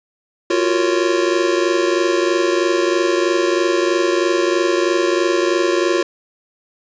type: chord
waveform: square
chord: Gb major seventh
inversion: third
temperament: just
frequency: 346.9 / 370 / 462.5 / 555 Hz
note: F4 / Gb4 / Bb4 / Db5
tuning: -12 / 0 / -14 / +2 cents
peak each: -18 / -21 / -24 / -23 dBFS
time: 0.5-6.03 s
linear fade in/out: 5 ms
effects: resampled to 16000 Hz + 7-bit